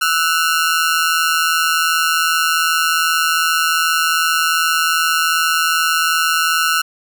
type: ring-modulated tone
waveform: sawtooth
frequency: 1396.9 Hz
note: F6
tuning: in tune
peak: -7 dBFS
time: 0.01-6.82 s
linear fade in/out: 10 ms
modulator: 81.3 Hz
effects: none